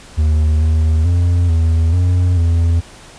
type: tone with pitch steps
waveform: triangle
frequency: 77.1 / 79.1 / 87.2 / 81.7 / 89.6 / 84 Hz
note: D#2 / D#2 / F2 / E2 / F2 / E2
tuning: -15 / +29 / -2 / -15 / +45 / +33 cents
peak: -8 dBFS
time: 0.17-2.81 s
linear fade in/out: 20 ms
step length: 440 ms
effects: pink hiss -39 dBFS RMS until 3.18 s + resampled to 22050 Hz